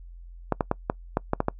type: clicks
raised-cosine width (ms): 1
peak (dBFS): -8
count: 8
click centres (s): 0.523 / 0.608 / 0.714 / 0.899 / 1.171 / 1.334 / 1.404 / 1.484
effects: noise-tail reverb RT60 0.1 s tail -24 dB re dry + added 43 Hz sine -41 dBFS peak until 1.59 s